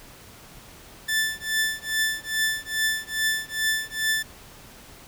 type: tone with tremolo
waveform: sawtooth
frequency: 1760 Hz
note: A6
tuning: in tune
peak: -16 dBFS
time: 1.08-4.23 s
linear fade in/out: 10 ms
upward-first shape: triangle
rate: 2.4 Hz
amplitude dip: 100%
effects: pink hiss -47 dBFS RMS until 5.07 s